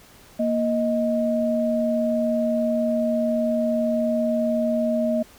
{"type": "tone pair together", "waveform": "sine", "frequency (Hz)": [234.5, 626], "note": ["A#3", "D#5"], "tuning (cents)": [11, 10], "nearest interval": "octave + perfect fourth", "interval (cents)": 1699, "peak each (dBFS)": -22, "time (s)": [0.39, 5.23], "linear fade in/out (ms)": 10, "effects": ["pink hiss -50 dBFS RMS until 5.38 s"]}